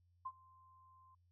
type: tone with ADSR envelope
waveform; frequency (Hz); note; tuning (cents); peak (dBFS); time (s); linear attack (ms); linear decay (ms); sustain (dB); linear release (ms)
sine; 1044; C6; -4; -39; 0.25-1.15; 11; 53; -24; 6
effects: added 88 Hz sine -70 dBFS peak until 1.31 s

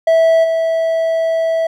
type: tone with level steps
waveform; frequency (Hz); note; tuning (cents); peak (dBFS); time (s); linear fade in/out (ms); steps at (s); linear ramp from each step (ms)
triangle; 654; E5; -14; -6 / -11; 0.07-1.67; 5; 0.43; 20
effects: none

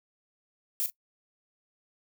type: noise with echo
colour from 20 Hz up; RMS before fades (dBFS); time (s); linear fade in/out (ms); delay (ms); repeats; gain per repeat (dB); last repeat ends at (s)
violet; -29; 0.8-0.86; 0; 40; 1; -12; 0.9
effects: noise-tail reverb RT60 0.1 s tail -20 dB re dry

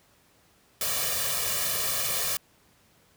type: noise with comb filter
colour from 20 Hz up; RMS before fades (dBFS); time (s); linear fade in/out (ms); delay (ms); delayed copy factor
white; -28; 0.81-2.37; 2; 1.7; +0.9
effects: pink hiss -62 dBFS RMS until 3.16 s + high-pass 60 Hz 12 dB/octave

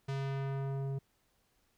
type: tone with low-pass filter sweep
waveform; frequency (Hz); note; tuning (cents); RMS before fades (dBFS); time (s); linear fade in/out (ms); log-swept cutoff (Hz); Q
square; 136.7; C#3; -24; -36; 0.08-0.99; 10; 5900 to 450; 0.71
effects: pink hiss -74 dBFS RMS until 1.77 s

